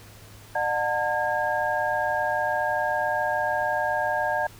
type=tone cluster; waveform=sine; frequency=604 / 731 / 897 / 1627 Hz; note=D5 / F#5 / A5 / G#6; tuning=+48 / -21 / +33 / -36 cents; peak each=-28 dBFS; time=0.55-4.47 s; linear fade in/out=5 ms; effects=added 104 Hz sine -48 dBFS peak until 4.59 s + pink hiss -49 dBFS RMS until 4.59 s